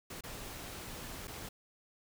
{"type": "noise with dropouts", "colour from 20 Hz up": "pink", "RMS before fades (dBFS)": -45, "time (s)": [0.1, 1.49], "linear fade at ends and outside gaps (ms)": 5, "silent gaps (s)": [[0.209, 0.236], [1.273, 1.278]], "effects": []}